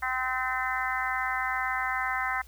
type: harmonic tone with a mistuned harmonic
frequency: 257.7 Hz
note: C4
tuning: 26 cents flat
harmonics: 3 / 4 / 5 / 6 / 7 / 8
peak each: -34 / -34 / -34 / -34 / -34 / -34 dBFS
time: 0.02-2.42 s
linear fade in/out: 10 ms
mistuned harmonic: 8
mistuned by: -17 cents
effects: added 60 Hz sine -49 dBFS peak until 2.47 s + white hiss -58 dBFS RMS until 2.47 s